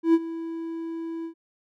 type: tone with ADSR envelope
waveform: triangle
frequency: 329.6 Hz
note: E4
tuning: in tune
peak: -11 dBFS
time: 0.03-1.34 s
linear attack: 110 ms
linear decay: 43 ms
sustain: -17 dB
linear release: 91 ms
effects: none